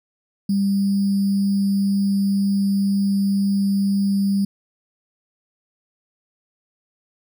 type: tone with sample-and-hold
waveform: sine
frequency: 198 Hz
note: G3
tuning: 18 cents sharp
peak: -16 dBFS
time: 0.49-4.45 s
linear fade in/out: 5 ms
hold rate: 4900 Hz
effects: none